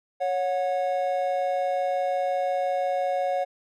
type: tone pair together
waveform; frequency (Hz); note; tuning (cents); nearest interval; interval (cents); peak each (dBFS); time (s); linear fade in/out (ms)
triangle; 554.4 / 728.7; C#5 / F#5; 0 / -27; perfect fourth; 473; -24 / -24; 0.2-3.45; 20
effects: none